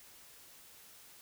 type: silence
effects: white hiss -57 dBFS RMS until 1.21 s